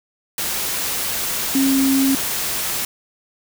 sine tone in noise, 269.8 Hz, C#4, 47 cents flat, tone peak -14 dBFS, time 1.55-2.15 s, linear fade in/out 2 ms, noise white, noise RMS -23 dBFS, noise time 0.38-2.85 s, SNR +6 dB, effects none

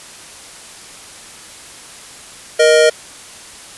square tone pair together, 471 / 622.3 Hz, A#4 / D#5, +18 / 0 cents, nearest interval perfect fourth, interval 482 cents, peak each -11 dBFS, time 2.59-2.9 s, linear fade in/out 10 ms, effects white hiss -36 dBFS RMS until 3.77 s + resampled to 24000 Hz

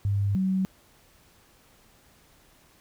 sine tone pair in turn, 100.2 / 189.15 Hz, G2 / F#3, +38 / +38 cents, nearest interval major seventh, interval 1100 cents, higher second, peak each -22 / -22 dBFS, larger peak neither, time 0.05-0.35 / 0.35-0.65 s, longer neither, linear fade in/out 0 ms, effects pink hiss -59 dBFS RMS until 2.8 s

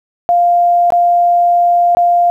sine tone with dropouts, 698.5 Hz, F5, in tune, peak -7 dBFS, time 0.29-2.3 s, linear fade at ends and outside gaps 0 ms, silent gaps 0.904-0.922 / 1.95-1.97 s, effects 8-bit

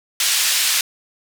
pink band-pass noise, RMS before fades -18 dBFS, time 0.2-0.81 s, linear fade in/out 2 ms, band 2700 to 12000 Hz, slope 12 dB/octave, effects none

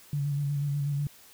sine tone with vibrato, 143.1 Hz, D3, 45 cents flat, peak -26 dBFS, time 0.13-1.07 s, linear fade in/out 2 ms, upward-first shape square, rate 8.2 Hz, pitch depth 28 cents each way, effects white hiss -54 dBFS RMS until 1.33 s

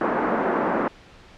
pink band-pass noise, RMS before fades -23 dBFS, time 0.01-0.88 s, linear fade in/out 2 ms, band 220 to 1500 Hz, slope 24 dB/octave, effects pink hiss -48 dBFS RMS until 1.37 s + low-pass 4000 Hz 12 dB/octave

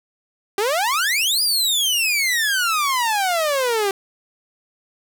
sawtooth exponential two-way sweep, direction up then down, 384.3 to 4978 to 384.3 Hz, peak -14 dBFS, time 0.58-3.91 s, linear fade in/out 2 ms, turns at 1.42 s, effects 7-bit

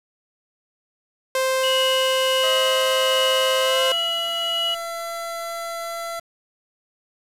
sawtooth tone, 523.3 Hz, C5, in tune, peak -15 dBFS, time 1.35-3.92 s, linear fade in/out 2 ms
sine tone with tremolo, 2921 Hz, F#7, 23 cents flat, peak -20 dBFS, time 1.63-4.75 s, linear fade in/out 10 ms, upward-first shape triangle, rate 1.4 Hz, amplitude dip 40%
25% pulse tone with pitch glide, 638 to 674.4 Hz, D#5 to E5, +43 to +39 cents, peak -24 dBFS, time 2.43-6.2 s, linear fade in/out 10 ms, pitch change +96 cents, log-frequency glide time 3.6-3.81 s
effects resampled to 32000 Hz + 7-bit

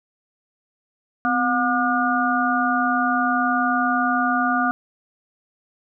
harmonic tone with a mistuned harmonic, 240.6 Hz, B3, 45 cents flat, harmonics 1 / 3 / 5 / 6, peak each -23 / -23 / -23 / -23 dBFS, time 1.25-4.71 s, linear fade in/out 0 ms, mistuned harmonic 1, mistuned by +95 cents, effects none

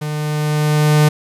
45% pulse tone with level ramp, 150.8 Hz, D3, 46 cents sharp, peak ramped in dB -21 to -8 dBFS, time 0.01-1.09 s, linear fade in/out 10 ms, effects resampled to 32000 Hz + 8-bit

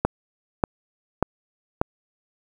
click train, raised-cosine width 1 ms, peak -4 dBFS, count 4, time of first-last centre 0.05-1.815 s, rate 1.7 Hz, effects 7-bit

